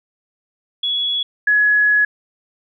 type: tone pair in turn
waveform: sine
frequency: 3373 / 1686.5 Hz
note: G#7 / G#6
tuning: +26 / +26 cents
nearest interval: octave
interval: 1200 cents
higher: first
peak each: -17 / -11 dBFS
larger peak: second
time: 0.83-1.23 / 1.47-2.05 s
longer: second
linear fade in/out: 5 ms
effects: none